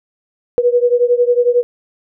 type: beating tone pair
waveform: sine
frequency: 481.9 / 492.9 Hz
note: B4 / B4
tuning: -43 / -3 cents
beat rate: 11 Hz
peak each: -12 / -14 dBFS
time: 0.58-1.63 s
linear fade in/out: 0 ms
effects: none